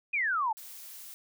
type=exponential sweep; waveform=sine; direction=down; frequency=2532 to 837 Hz; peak=-26 dBFS; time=0.13-0.53 s; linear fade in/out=10 ms
type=noise; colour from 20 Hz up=blue; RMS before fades=-46 dBFS; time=0.57-1.14 s; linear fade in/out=0 ms
effects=none